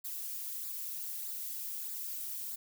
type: noise with flanger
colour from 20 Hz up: violet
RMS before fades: -40 dBFS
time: 0.04-2.56 s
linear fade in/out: 10 ms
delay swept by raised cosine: 0.33 to 3.83 ms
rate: 1.6 Hz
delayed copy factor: -0.7
effects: none